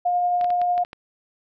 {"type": "tone with tremolo", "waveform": "sine", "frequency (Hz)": 711, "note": "F5", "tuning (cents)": 31, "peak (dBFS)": -17, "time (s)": [0.05, 0.84], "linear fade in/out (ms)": 10, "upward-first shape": "triangle", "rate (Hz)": 11, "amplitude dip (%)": 25}
{"type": "clicks", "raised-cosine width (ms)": 0.3, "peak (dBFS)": -21, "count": 7, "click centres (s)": [0.412, 0.444, 0.504, 0.616, 0.779, 0.849, 0.931]}
{"effects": []}